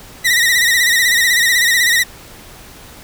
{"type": "tone with vibrato", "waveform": "sawtooth", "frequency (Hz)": 1918, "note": "A#6", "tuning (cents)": 49, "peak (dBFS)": -7, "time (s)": [0.24, 2.04], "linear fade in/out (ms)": 20, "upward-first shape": "sine", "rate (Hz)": 16, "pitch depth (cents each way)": 79, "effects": ["pink hiss -38 dBFS RMS until 3.03 s"]}